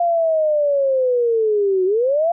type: linear two-way sweep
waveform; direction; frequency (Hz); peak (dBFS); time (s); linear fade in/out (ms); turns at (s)
sine; down then up; 698.5 to 364.3 to 698.5; -14; 0-2.32; 5; 1.85
effects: none